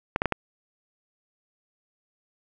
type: clicks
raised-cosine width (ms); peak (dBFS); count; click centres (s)
0.5; -8; 4; 0.161 / 0.219 / 0.257 / 0.323
effects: none